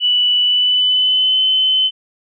sine tone with pitch glide, 2962 to 3049 Hz, F#7 to G7, +1 to -49 cents, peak -11 dBFS, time 0-1.91 s, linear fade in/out 50 ms, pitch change +50 cents, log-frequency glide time 0.41-1.42 s, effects none

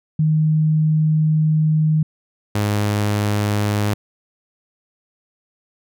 sine / sawtooth tone pair in turn, 155.56 / 103.82 Hz, D#3 / G#2, 0 / 0 cents, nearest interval perfect fifth, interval 700 cents, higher first, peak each -13 dBFS, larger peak neither, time 0.19-2.03 / 2.55-3.94 s, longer first, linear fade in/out 5 ms, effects none

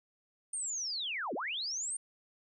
sine linear two-way sweep, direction down then up, 9010 to 207.7 to 9010 Hz, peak -34 dBFS, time 0.53-1.97 s, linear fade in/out 5 ms, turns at 1.34 s, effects none

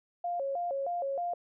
sine tone with vibrato, 620 Hz, D#5, 6 cents flat, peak -30 dBFS, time 0.24-1.34 s, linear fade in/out 5 ms, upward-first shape square, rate 3.2 Hz, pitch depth 210 cents each way, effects none

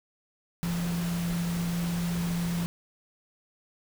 sine tone in noise, 171.8 Hz, F3, 28 cents flat, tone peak -27 dBFS, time 0.63-2.66 s, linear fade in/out 0 ms, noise pink, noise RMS -38 dBFS, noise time 0.63-2.66 s, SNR +8 dB, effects none

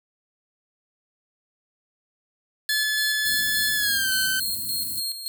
sawtooth tone with pitch glide, 1723 to 1535 Hz, A6 to G6, -37 to -37 cents, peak -19 dBFS, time 2.69-4.4 s, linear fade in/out 5 ms, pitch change -200 cents, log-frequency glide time 3.75-4.11 s
sawtooth tone with tremolo, 4241 Hz, C8, 23 cents sharp, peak -23 dBFS, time 2.69-5.28 s, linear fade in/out 0 ms, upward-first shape square, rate 3.5 Hz, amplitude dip 60%
white band-stop noise, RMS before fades -31 dBFS, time 3.25-5 s, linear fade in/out 0 ms, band 300 to 7800 Hz, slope 96 dB/octave
effects none

